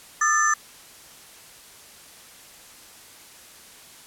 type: tone cluster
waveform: sine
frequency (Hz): 1215 / 1317 / 1760 / 6110 / 7230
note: D#6 / E6 / A6 / G8 / A8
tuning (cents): -42 / -2 / 0 / -45 / +46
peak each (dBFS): -21 / -29 / -22 / -26 / -30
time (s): 0.21-0.54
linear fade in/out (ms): 5
effects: white hiss -47 dBFS RMS until 4.06 s + low-pass 12000 Hz 12 dB/octave